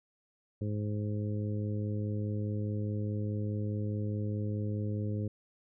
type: harmonic tone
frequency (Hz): 104.8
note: G#2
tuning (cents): +16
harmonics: 1 / 2 / 3 / 4 / 5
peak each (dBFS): -32 / -38 / -42 / -44 / -46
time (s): 0.61-5.28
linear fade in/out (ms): 5
effects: none